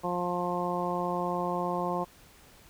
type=harmonic tone; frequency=177 Hz; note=F3; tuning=23 cents sharp; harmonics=1 / 2 / 3 / 4 / 5 / 6; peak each=-35 / -35 / -35 / -35 / -35 / -35 dBFS; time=0.03-2.05 s; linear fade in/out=20 ms; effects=pink hiss -56 dBFS RMS until 2.69 s